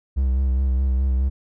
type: tone with vibrato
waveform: triangle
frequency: 65.41 Hz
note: C2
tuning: in tune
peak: -15 dBFS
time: 0.16-1.3 s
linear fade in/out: 20 ms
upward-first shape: sine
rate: 4.8 Hz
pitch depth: 46 cents each way
effects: none